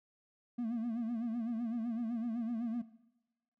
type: tone with vibrato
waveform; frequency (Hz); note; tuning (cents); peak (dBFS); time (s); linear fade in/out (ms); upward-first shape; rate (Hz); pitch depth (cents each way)
triangle; 231.5; A#3; -12; -31; 0.58-2.82; 10; sine; 7.9; 93
effects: noise-tail reverb RT60 1.0 s tail -19 dB re dry + tanh soft clip ceiling -27 dBFS